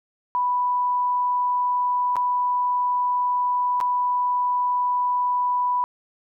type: tone with dropouts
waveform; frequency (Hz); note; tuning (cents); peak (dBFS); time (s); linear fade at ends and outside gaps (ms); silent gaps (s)
sine; 987.8; B5; 0; -19; 0.35-5.84; 0; 2.157-2.166 / 3.803-3.811
effects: none